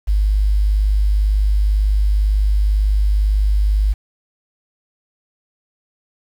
sine tone with quantisation, 51 Hz, G#1, 31 cents flat, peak -12 dBFS, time 0.07-3.94 s, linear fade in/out 20 ms, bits 7, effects none

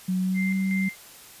sine tone with pitch glide, 185 to 191.08 Hz, F#3 to G3, 0 to -44 cents, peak -22 dBFS, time 0.08-0.89 s, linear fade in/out 10 ms, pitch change +56 cents, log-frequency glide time 0.19-0.54 s
sine tone with tremolo, 2093 Hz, C7, in tune, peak -29 dBFS, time 0.34-0.96 s, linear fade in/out 50 ms, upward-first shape square, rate 2.7 Hz, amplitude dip 60%
effects white hiss -47 dBFS RMS until 1.4 s + resampled to 32000 Hz

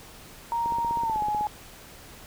sine tone with pitch glide, 933 to 840.9 Hz, A#5 to G#5, +1 to +21 cents, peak -24 dBFS, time 0.52-1.47 s, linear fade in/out 0 ms, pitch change -180 cents, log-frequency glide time 1.02-1.21 s
click train, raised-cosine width 2 ms, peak -24 dBFS, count 13, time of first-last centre 0.66-1.41 s, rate 16 Hz
effects pink hiss -47 dBFS RMS until 2.26 s

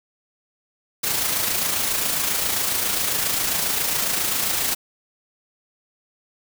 white noise with amplitude modulation, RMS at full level -21 dBFS, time 1.03-4.75 s, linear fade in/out 10 ms, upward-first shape sine, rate 27.4 Hz, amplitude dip 40%, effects none

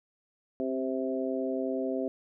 harmonic tone with a mistuned harmonic, 130.81 Hz, C3, in tune, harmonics 2 / 3 / 4 / 5, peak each -32 / -34 / -35 / -36 dBFS, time 0.6-2.08 s, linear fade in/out 0 ms, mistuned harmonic 2, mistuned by +19 cents, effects none

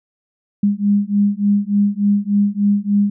sine beating tone pair, 201.7 / 205.1 Hz, G3 / G#3, +50 / -21 cents, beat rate 3.4 Hz, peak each -16 dBFS, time 0.63-3.1 s, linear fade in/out 5 ms, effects none

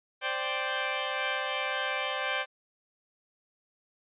10% pulse chord, C suspended second, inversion none, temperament equal, 523.3 / 587.3 / 784 Hz, C5 / D5 / G5, 0 / 0 / 0 cents, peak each -25 dBFS, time 0.21-2.46 s, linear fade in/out 50 ms, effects resampled to 8000 Hz

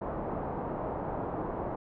white low-pass noise, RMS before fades -35 dBFS, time 0.01-1.76 s, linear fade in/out 10 ms, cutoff 900 Hz, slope 24 dB/octave, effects none

